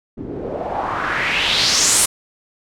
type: noise with low-pass filter sweep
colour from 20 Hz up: white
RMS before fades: -19 dBFS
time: 0.17-2.06 s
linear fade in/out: 10 ms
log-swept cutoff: 260 to 10000 Hz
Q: 3.1
effects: none